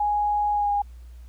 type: tone with pitch glide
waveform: sine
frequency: 830 to 816.7 Hz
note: G#5 to G#5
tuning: -1 to -29 cents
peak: -20 dBFS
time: 0-0.82 s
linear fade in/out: 5 ms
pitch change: -28 cents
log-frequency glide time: 0.53-0.71 s
effects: added 60 Hz sine -40 dBFS peak until 1.28 s + pink hiss -62 dBFS RMS until 1.28 s